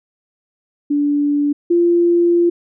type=tone pair in turn; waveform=sine; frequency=290 / 344.9 Hz; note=D4 / F4; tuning=-22 / -22 cents; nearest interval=minor third; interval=300 cents; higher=second; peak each=-13 / -10 dBFS; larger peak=second; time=0.9-1.53 / 1.7-2.5 s; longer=second; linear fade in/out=10 ms; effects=none